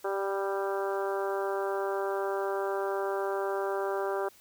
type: harmonic tone with a mistuned harmonic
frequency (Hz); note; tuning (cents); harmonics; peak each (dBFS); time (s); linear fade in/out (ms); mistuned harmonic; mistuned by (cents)
196; G3; 0; 2 / 3 / 4 / 5 / 6 / 7 / 8; -31 / -35 / -37 / -39 / -41 / -42 / -43; 0.04-4.29; 10; 6; +20
effects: white hiss -58 dBFS RMS until 4.4 s